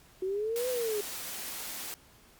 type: exponential two-way sweep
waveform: sine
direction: up then down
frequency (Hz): 367.8 to 512 to 406.2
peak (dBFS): -29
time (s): 0.22-1.01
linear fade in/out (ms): 5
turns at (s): 0.69
type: high-pass noise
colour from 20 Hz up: white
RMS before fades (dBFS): -39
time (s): 0.56-1.94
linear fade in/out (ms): 0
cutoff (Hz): 180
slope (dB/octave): 48
effects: pink hiss -59 dBFS RMS until 2.39 s + Opus 48 kbps